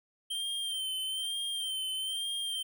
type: tone with vibrato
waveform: square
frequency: 3136 Hz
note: G7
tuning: in tune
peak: -33 dBFS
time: 0.3-2.63 s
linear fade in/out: 10 ms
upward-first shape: sine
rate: 1.1 Hz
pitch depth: 44 cents each way
effects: none

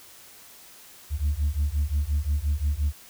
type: beating tone pair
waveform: sine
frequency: 70.5 / 76.2 Hz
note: C#2 / D#2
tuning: +30 / -36 cents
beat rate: 5.7 Hz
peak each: -24 dBFS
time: 1.1-2.93 s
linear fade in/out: 50 ms
effects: tanh soft clip ceiling -18 dBFS + white hiss -49 dBFS RMS until 3.09 s

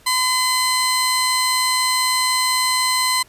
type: tone pair together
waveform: 25% pulse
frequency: 1018 / 4112 Hz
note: C6 / C8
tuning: -48 / -31 cents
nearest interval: 2 octaves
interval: 2417 cents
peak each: -15 dBFS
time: 0.06-3.23 s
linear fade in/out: 10 ms
effects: pink hiss -51 dBFS RMS until 3.28 s + resampled to 32000 Hz

